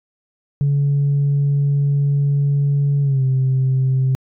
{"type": "tone with pitch glide", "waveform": "sine", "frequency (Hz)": [141.9, 131.63], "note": ["C#3", "C3"], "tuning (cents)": [41, 11], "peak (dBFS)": -12, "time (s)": [0.61, 4.15], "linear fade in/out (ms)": 0, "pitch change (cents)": -130, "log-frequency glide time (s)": [3.02, 3.23], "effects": ["tanh soft clip ceiling -11 dBFS"]}